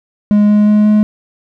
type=tone with pitch steps; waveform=triangle; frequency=207.7 / 209 / 210.4 / 211.7 Hz; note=G#3 / G#3 / G#3 / G#3; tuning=0 / +11 / +23 / +33 cents; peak=-4 dBFS; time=0.31-1.03 s; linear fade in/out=0 ms; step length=180 ms; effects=none